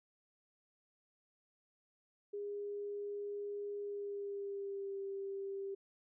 sine tone with pitch glide, 408.2 to 392.9 Hz, G#4 to G4, -30 to +4 cents, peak -39 dBFS, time 2.33-5.75 s, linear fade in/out 10 ms, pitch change -66 cents, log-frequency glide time 3.8-5 s, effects none

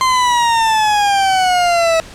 40% pulse exponential sweep, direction down, 1046.5 to 647 Hz, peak -10 dBFS, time 0.01-2 s, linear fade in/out 0 ms, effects pink hiss -36 dBFS RMS until 2.14 s + low-pass 8000 Hz 12 dB/octave

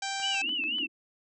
harmonic tone, 784 Hz, G5, in tune, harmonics 1 / 2 / 3 / 4 / 5 / 6 / 7 / 8 / 9 / 10, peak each -35 / -38 / -40 / -41 / -42 / -43 / -43 / -44 / -45 / -45 dBFS, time 0.02-0.42 s, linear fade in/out 5 ms
click train, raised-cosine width 0.3 ms, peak -31 dBFS, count 5, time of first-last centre 0.2-0.785 s, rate 6.84 Hz
sine tone with vibrato, 2794 Hz, F7, in tune, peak -28 dBFS, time 0.22-0.87 s, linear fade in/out 20 ms, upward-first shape sine, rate 4.1 Hz, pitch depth 130 cents each way
white band-pass noise, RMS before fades -44 dBFS, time 0.41-0.88 s, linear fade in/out 20 ms, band 230 to 330 Hz, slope 96 dB/octave
effects none

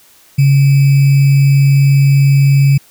sine tone with sample-and-hold, 138.59 Hz, C#3, in tune, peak -5 dBFS, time 0.38-2.78 s, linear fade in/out 10 ms, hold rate 2450 Hz, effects white hiss -46 dBFS RMS until 2.9 s

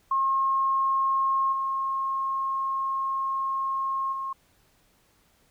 sine tone with level steps, 1076 Hz, C6, 48 cents sharp, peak -21 / -25 / -29 dBFS, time 0.11-4.33 s, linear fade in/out 5 ms, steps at 1.52 / 4.12 s, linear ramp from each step 10 ms, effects pink hiss -64 dBFS RMS until 5.5 s

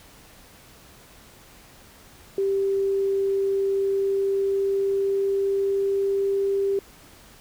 sine tone with pitch glide, 392 to 394.7 Hz, G4 to G4, 0 to +12 cents, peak -20 dBFS, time 2.38-6.79 s, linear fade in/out 2 ms, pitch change +12 cents, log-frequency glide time 3.6-6.58 s, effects pink hiss -50 dBFS RMS until 7.4 s

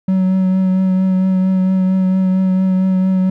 triangle tone with vibrato, 187.5 Hz, F#3, 23 cents sharp, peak -9 dBFS, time 0.08-3.3 s, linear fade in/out 5 ms, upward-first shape triangle, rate 4.4 Hz, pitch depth 20 cents each way, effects none

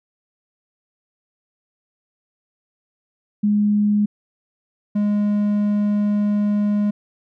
sine / triangle tone pair in turn, 207.7 / 206.9 Hz, G#3 / G#3, 0 / -6 cents, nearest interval unison, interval 6 cents, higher first, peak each -14 dBFS, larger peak neither, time 3.43-4.06 / 4.95-6.91 s, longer second, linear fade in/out 10 ms, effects none

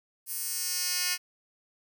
10% pulse tone with high-pass filter sweep, 360 Hz, F#4, 47 cents flat, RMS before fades -31 dBFS, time 0.26-1.18 s, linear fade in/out 50 ms, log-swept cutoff 11000 to 3100 Hz, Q 1.1, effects none

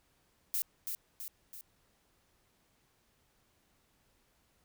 violet noise with echo, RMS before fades -33 dBFS, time 0.54-0.62 s, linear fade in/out 0 ms, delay 330 ms, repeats 3, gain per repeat -5 dB, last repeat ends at 1.61 s, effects pink hiss -72 dBFS RMS until 4.64 s

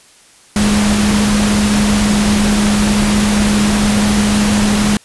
sine tone in noise, 207.7 Hz, G#3, in tune, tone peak -11 dBFS, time 0.56-4.97 s, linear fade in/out 2 ms, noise pink, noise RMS -17 dBFS, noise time 0.56-4.97 s, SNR +3 dB, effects white hiss -45 dBFS RMS until 5.04 s + resampled to 24000 Hz

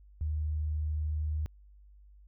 sine tone, 76.5 Hz, D#2, 29 cents flat, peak -29 dBFS, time 0.21-1.46 s, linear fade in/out 0 ms, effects added 50 Hz sine -53 dBFS peak until 2.27 s

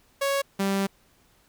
sawtooth tone pair in turn, 554.4 / 196.01 Hz, C#5 / G3, 0 / 0 cents, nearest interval octave + tritone, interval 1800 cents, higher first, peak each -19 / -19 dBFS, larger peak neither, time 0.21-0.42 / 0.59-0.87 s, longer second, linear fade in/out 10 ms, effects pink hiss -62 dBFS RMS until 1.48 s

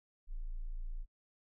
sine tone, 28.12 Hz, A0, 39 cents sharp, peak -37 dBFS, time 0.27-1.06 s, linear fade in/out 50 ms, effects noise-tail reverb RT60 0.1 s tail -26 dB re dry

